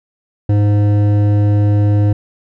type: tone with hard clipping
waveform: sine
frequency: 103.2 Hz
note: G#2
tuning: 10 cents flat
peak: -11 dBFS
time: 0.49-2.13 s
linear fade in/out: 5 ms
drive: 11 dB
effects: none